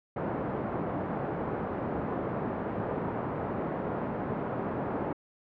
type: band-pass noise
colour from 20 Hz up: pink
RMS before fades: -33 dBFS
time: 0.16-5.13 s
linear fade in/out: 5 ms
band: 150 to 970 Hz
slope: 12 dB/octave
effects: low-pass 2000 Hz 12 dB/octave